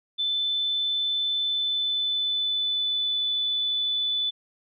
sine tone with pitch glide, 3520 to 3486 Hz, A7 to A7, 0 to -17 cents, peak -23 dBFS, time 0.18-4.31 s, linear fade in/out 20 ms, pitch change -17 cents, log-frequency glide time 1.42-3.28 s, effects none

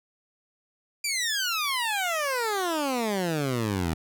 15% pulse exponential sweep, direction down, 2400 to 77.78 Hz, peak -19 dBFS, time 1.04-3.94 s, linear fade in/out 5 ms, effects none

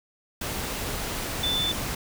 sine tone in noise, 3520 Hz, A7, in tune, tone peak -24 dBFS, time 1.43-1.72 s, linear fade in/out 5 ms, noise pink, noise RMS -31 dBFS, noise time 0.41-1.95 s, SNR +4 dB, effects none

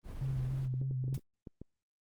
brown noise with tremolo, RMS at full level -42 dBFS, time 0.03-0.69 s, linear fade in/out 50 ms, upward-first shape triangle, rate 15 Hz, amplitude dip 25%
sine tone with vibrato, 130.81 Hz, C3, in tune, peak -32 dBFS, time 0.21-1.17 s, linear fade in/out 5 ms, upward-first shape square, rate 3.4 Hz, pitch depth 33 cents each way
clicks, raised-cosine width 3 ms, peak -32 dBFS, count 9, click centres 0.74 / 0.815 / 0.911 / 1.041 / 1.081 / 1.128 / 1.178 / 1.472 / 1.616 s
white noise with exponential decay, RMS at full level -47 dBFS, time 1.14-1.23 s, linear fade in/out 5 ms, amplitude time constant 18 ms
effects Opus 24 kbps

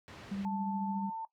pink low-pass noise, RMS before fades -49 dBFS, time 0.08-0.45 s, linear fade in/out 0 ms, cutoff 3900 Hz, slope 12 dB/octave
sine tone with tremolo, 197.2 Hz, G3, 11 cents sharp, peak -32 dBFS, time 0.31-1.1 s, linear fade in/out 10 ms, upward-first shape sine, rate 14 Hz, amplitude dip 40%
sine tone with pitch glide, 880 to 895.4 Hz, A5 to A5, 0 to +30 cents, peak -36 dBFS, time 0.45-1.25 s, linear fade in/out 2 ms, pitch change +30 cents, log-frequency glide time 0.91-0.98 s
effects noise-tail reverb RT60 0.1 s tail -17 dB re dry + high-pass 80 Hz 12 dB/octave

